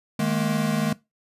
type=chord; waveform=square; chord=D# suspended fourth; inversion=none; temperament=equal with one note detuned; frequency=155.56 / 211.3 / 233.1 Hz; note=D#3 / G#3 / A#3; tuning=0 / +30 / 0 cents; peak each=-27 / -25 / -28 dBFS; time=0.19-0.93 s; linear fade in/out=5 ms; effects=noise-tail reverb RT60 0.2 s tail -19 dB re dry + resampled to 32000 Hz